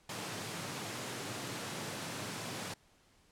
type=high-pass noise; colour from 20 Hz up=pink; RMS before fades=-41 dBFS; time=0.09-2.74 s; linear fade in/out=5 ms; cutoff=100 Hz; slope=96 dB/octave; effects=pink hiss -67 dBFS RMS until 3.31 s + low-pass 10000 Hz 12 dB/octave